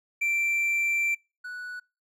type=tone pair in turn; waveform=triangle; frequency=2349 / 1476.6 Hz; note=D7 / F#6; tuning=0 / -4 cents; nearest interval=minor sixth; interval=804 cents; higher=first; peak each=-22 / -33 dBFS; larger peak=first; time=0.21-1.15 / 1.44-1.8 s; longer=first; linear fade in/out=10 ms; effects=noise-tail reverb RT60 0.3 s tail -26 dB re dry